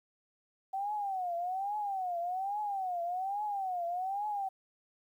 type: tone with vibrato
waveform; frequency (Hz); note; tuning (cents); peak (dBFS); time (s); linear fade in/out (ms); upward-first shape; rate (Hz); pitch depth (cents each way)
sine; 760; F#5; +46; -32; 0.73-4.49; 10; triangle; 1.2; 200
effects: 11-bit